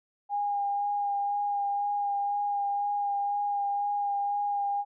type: tone with vibrato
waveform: sine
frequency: 812 Hz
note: G#5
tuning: 39 cents flat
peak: -26 dBFS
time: 0.29-4.85 s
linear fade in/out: 50 ms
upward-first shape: sine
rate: 2 Hz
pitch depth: 14 cents each way
effects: none